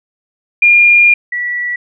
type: tone pair in turn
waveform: sine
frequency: 2412 / 1948.5 Hz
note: D7 / B6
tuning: +46 / -24 cents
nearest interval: major third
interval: 370 cents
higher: first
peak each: -4 / -15 dBFS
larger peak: first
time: 0.62-1.14 / 1.32-1.76 s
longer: first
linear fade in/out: 5 ms
effects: none